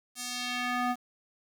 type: tone with band-pass filter sweep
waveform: square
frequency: 246.9 Hz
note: B3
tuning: in tune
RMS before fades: -32 dBFS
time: 0.15-0.96 s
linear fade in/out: 50 ms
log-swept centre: 8900 to 820 Hz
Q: 1.1
effects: 8-bit